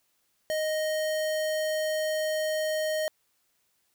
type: tone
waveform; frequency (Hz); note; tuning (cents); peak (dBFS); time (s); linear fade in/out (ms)
square; 622; D#5; -1; -27; 0.5-3.08; 0
effects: white hiss -72 dBFS RMS until 3.94 s